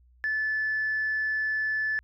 sine tone, 1740 Hz, A6, 20 cents flat, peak -24 dBFS, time 0.24-1.99 s, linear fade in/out 0 ms, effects tanh soft clip ceiling -21 dBFS + added 61 Hz sine -56 dBFS peak until 2.03 s

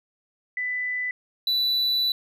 sine / triangle tone pair in turn, 1994 / 3968 Hz, B6 / B7, +16 / +7 cents, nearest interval octave, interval 1191 cents, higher second, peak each -25 / -19 dBFS, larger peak second, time 0.57-1.11 / 1.47-2.12 s, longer second, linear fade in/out 2 ms, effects none

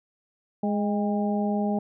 harmonic tone with a mistuned harmonic, 207.7 Hz, G#3, in tune, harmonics 1 / 2 / 3 / 4, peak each -24 / -32 / -32 / -32 dBFS, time 0.63-1.79 s, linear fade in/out 5 ms, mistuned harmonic 4, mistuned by -53 cents, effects none

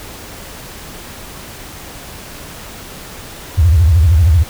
sine tone with vibrato, 82.41 Hz, E2, in tune, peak -6 dBFS, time 3.57-4.44 s, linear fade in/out 20 ms, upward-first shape sine, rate 13 Hz, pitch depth 230 cents each way, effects pink hiss -32 dBFS RMS until 4.49 s

